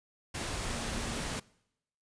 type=tone in noise; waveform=sine; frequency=231.3 Hz; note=A#3; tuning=13 cents flat; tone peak=-43 dBFS; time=0.69-1.23 s; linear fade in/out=10 ms; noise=pink; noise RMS=-36 dBFS; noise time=0.34-1.4 s; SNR=-10 dB; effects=noise-tail reverb RT60 0.8 s tail -23 dB re dry + resampled to 22050 Hz